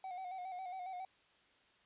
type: tone with vibrato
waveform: triangle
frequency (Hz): 740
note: F#5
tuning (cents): 0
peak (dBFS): -40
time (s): 0.04-1.05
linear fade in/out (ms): 2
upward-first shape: square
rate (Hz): 7.3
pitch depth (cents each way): 48
effects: white hiss -69 dBFS RMS until 1.85 s + resampled to 8000 Hz